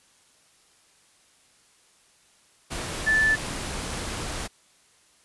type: tone in noise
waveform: sine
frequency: 1752 Hz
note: A6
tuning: 8 cents flat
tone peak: -18 dBFS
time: 3.06-3.36 s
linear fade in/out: 20 ms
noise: pink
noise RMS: -32 dBFS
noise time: 2.7-4.48 s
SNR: +11 dB
effects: white hiss -60 dBFS RMS until 5.24 s + resampled to 24000 Hz